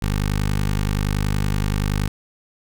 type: tone with notch filter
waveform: 15% pulse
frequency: 50.6 Hz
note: G#1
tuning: 44 cents flat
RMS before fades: -21 dBFS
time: 0.02-2.08 s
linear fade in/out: 5 ms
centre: 600 Hz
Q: 1.2
effects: none